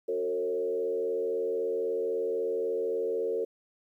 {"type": "tone with frequency modulation", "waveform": "sine", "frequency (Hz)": 453.4, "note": "A#4", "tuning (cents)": -48, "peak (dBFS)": -27, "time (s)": [0.08, 3.45], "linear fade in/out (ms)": 10, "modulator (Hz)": 83.8, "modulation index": 0.9, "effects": ["11-bit"]}